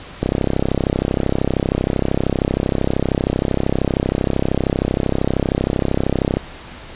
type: click train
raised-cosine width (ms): 2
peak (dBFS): -3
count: 203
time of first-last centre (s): 0.23-6.37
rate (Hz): 32.9
effects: pink hiss -36 dBFS RMS until 6.95 s + resampled to 8000 Hz